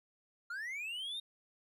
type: linear sweep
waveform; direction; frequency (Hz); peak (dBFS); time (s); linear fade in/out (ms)
triangle; up; 1365 to 3741; -37; 0.5-1.2; 5
effects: none